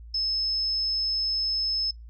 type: tone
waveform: sine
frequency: 5210 Hz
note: E8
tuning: 21 cents flat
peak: -24 dBFS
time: 0.14-1.91 s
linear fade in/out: 5 ms
effects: noise-tail reverb RT60 0.2 s tail -25 dB re dry + added 57 Hz sine -41 dBFS peak until 2.09 s